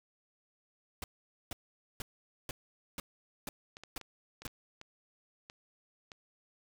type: noise bursts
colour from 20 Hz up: pink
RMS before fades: -40 dBFS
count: 8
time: 1.02-4.47 s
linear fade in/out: 2 ms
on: 20 ms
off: 470 ms
type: clicks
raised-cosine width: 0.2 ms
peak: -30 dBFS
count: 8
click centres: 3.769 / 3.836 / 4.013 / 4.42 / 4.478 / 4.814 / 5.499 / 6.118 s
effects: none